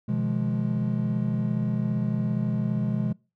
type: chord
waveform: triangle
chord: F half-diminished seventh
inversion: second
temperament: just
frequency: 125.72 / 157.15 / 174.61 / 209.5 Hz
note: Cb3 / Eb3 / F3 / Ab3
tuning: +31 / +18 / 0 / +15 cents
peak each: -26 / -30 / -29 / -25 dBFS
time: 0.08-3.13 s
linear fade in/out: 10 ms
effects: noise-tail reverb RT60 0.3 s tail -24 dB re dry